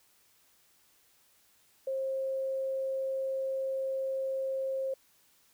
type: tone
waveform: sine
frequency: 533 Hz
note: C5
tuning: 32 cents sharp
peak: -30 dBFS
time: 1.87-4.94 s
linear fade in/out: 5 ms
effects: white hiss -66 dBFS RMS until 5.53 s